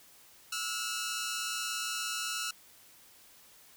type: tone pair together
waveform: 10% pulse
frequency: 1318.5 / 1435.3 Hz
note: E6 / F6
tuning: 0 / +47 cents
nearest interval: minor second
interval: 147 cents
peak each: -28 dBFS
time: 0.52-2.51 s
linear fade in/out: 5 ms
effects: white hiss -58 dBFS RMS until 3.76 s